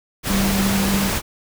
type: tone in noise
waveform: sine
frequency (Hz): 196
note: G3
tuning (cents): 0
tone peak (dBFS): -18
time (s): 0.28-1.1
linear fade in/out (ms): 50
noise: pink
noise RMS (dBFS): -22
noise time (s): 0.23-1.22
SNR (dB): +1
effects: none